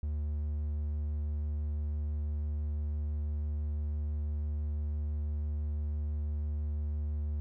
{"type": "tone", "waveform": "triangle", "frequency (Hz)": 74.5, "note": "D2", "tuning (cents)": 25, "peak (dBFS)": -29, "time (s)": [0.03, 7.4], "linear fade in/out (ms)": 0, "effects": []}